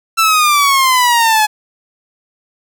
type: exponential sweep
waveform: sawtooth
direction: down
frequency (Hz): 1342 to 843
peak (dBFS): -5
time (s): 0.17-1.47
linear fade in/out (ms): 20
effects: none